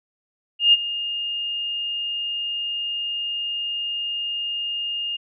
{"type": "tone with ADSR envelope", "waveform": "sine", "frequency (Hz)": 2830, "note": "F7", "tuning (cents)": 22, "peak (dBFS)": -9, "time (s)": [0.59, 5.17], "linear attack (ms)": 140, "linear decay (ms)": 30, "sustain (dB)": -15, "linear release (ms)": 14, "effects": []}